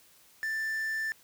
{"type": "tone with quantisation", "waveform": "triangle", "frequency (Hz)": 1771, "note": "A6", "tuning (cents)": 11, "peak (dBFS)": -28, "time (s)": [0.43, 1.12], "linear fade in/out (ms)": 0, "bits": 8, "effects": ["white hiss -60 dBFS RMS until 1.23 s"]}